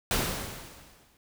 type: noise with exponential decay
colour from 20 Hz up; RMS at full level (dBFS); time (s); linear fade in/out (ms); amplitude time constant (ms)
pink; -25; 0.11-1.17; 1; 230
effects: none